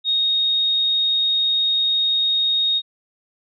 sine tone, 3729 Hz, A#7, in tune, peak -16 dBFS, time 0.04-2.82 s, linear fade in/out 50 ms, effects none

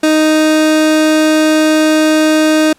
30% pulse tone, 310.8 Hz, D#4, 2 cents flat, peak -5 dBFS, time 0.03-2.73 s, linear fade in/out 5 ms, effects pink hiss -49 dBFS RMS until 2.78 s + low-pass 11000 Hz 12 dB/octave

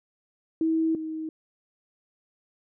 sine tone pair in turn, 322.6 / 316.3 Hz, E4 / D#4, -37 / +29 cents, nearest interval unison, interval 34 cents, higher first, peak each -21 / -30 dBFS, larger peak first, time 0.61-0.95 / 0.95-1.29 s, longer neither, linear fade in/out 2 ms, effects none

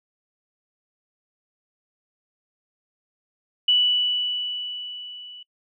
sine tone with level ramp, 2960 Hz, F#7, in tune, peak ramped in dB -14 to -39 dBFS, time 3.68-5.43 s, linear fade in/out 5 ms, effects noise-tail reverb RT60 0.1 s tail -25 dB re dry

